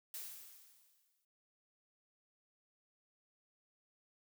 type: noise with exponential decay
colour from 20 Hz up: blue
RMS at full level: -44 dBFS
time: 0.14-1.25 s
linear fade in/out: 2 ms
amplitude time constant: 240 ms
effects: none